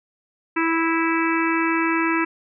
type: harmonic tone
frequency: 328.5 Hz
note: E4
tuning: 6 cents flat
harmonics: 1 / 3 / 4 / 5 / 6 / 7 / 8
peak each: -21 / -26 / -27 / -28 / -29 / -29 / -30 dBFS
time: 0.56-2.25 s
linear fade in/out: 10 ms
effects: none